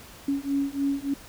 sine beating tone pair, 277.2 / 280.6 Hz, C#4 / C#4, 0 / +21 cents, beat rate 3.4 Hz, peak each -27 dBFS, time 0.28-1.14 s, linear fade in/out 5 ms, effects pink hiss -47 dBFS RMS until 1.28 s

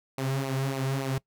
sawtooth tone with flanger, 134.6 Hz, C3, 49 cents sharp, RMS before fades -29 dBFS, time 0.18-1.18 s, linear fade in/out 2 ms, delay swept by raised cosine 0.58 to 4.08 ms, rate 3.5 Hz, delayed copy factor -0.65, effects noise-tail reverb RT60 0.1 s tail -22 dB re dry

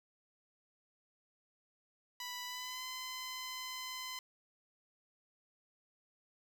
10% pulse tone with pitch glide, 987.8 to 1023.2 Hz, B5 to C6, 0 to -39 cents, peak -33 dBFS, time 2.2-4.19 s, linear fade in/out 2 ms, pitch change +61 cents, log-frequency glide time 2.45-2.84 s, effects 10-bit

